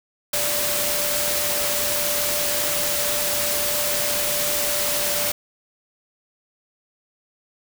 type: tone in noise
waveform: sine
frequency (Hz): 587.3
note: D5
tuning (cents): 0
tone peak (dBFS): -29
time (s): 0.33-5.32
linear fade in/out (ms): 5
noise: white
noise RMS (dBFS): -23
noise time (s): 0.33-5.32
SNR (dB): -9
effects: none